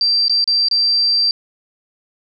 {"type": "tone with dropouts", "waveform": "sine", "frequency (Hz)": 4699, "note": "D8", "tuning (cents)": 0, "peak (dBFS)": -12, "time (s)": [0.01, 1.31], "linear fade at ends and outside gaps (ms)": 1, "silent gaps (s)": [[0.282, 0.296], [0.442, 0.476], [0.685, 0.712]], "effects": []}